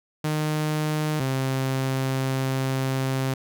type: tone pair in turn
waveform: sawtooth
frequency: 153.3 / 132.73 Hz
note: D#3 / C3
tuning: -25 / +25 cents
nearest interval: major second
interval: 250 cents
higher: first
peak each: -19 dBFS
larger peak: neither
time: 0.24-1.2 / 1.2-3.34 s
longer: second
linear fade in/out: 5 ms
effects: none